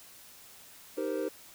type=chord; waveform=triangle; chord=C minor seventh; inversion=first; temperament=equal with one note detuned; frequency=311.1 / 392 / 466.2 / 519.3 Hz; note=Eb4 / G4 / Bb4 / C5; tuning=0 / 0 / 0 / -13 cents; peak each=-34 dBFS; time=0.97-1.29 s; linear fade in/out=10 ms; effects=white hiss -53 dBFS RMS until 1.54 s